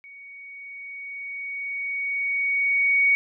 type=tone with level ramp; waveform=sine; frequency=2239 Hz; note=C#7; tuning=17 cents sharp; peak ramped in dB=-42 to -15 dBFS; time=0.04-3.15 s; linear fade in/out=0 ms; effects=none